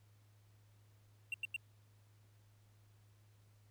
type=tone bursts; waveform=triangle; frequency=2737 Hz; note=F7; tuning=36 cents flat; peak=-35 dBFS; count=3; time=1.32-1.563 s; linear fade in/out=2 ms; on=21 ms; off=90 ms; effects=added 104 Hz sine -64 dBFS peak until 3.7 s + pink hiss -75 dBFS RMS until 3.7 s